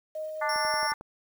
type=tone with tremolo; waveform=sine; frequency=622.3 Hz; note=D#5; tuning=in tune; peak=-31 dBFS; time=0.15-0.87 s; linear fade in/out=5 ms; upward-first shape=sine; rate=4.2 Hz; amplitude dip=30%
type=harmonic tone; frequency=294.5 Hz; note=D4; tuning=5 cents sharp; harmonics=3 / 4 / 5 / 6 / 7; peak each=-30 / -32 / -34 / -36 / -37 dBFS; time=0.41-0.94 s; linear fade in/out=10 ms
type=tone; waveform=40% pulse; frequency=5480 Hz; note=F8; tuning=34 cents flat; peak=-31 dBFS; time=0.49-0.92 s; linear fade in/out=2 ms
type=click train; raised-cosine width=1 ms; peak=-29 dBFS; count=6; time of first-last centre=0.56-1.01 s; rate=11.1 Hz
effects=9-bit